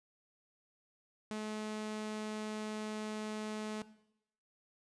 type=tone; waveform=sawtooth; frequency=214.5 Hz; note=A3; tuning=44 cents flat; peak=-34 dBFS; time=1.31-3.82 s; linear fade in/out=0 ms; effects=noise-tail reverb RT60 0.8 s tail -17 dB re dry + resampled to 22050 Hz